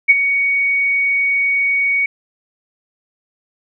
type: tone with ADSR envelope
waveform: sine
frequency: 2238 Hz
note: C#7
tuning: 16 cents sharp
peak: -3 dBFS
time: 0.08-2.06 s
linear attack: 21 ms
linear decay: 32 ms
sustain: -10 dB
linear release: 4 ms
effects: none